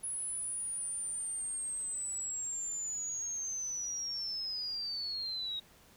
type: linear sweep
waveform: sine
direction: down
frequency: 10350 to 3778 Hz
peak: -35 dBFS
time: 0.03-5.6 s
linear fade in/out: 10 ms
effects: pink hiss -61 dBFS RMS until 5.96 s